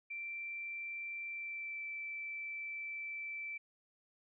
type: tone with pitch glide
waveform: sine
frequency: 2349 to 2327 Hz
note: D7 to D7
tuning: 0 to -17 cents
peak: -40 dBFS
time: 0.1-3.58 s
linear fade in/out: 10 ms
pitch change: -17 cents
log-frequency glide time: 1.28-1.83 s
effects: none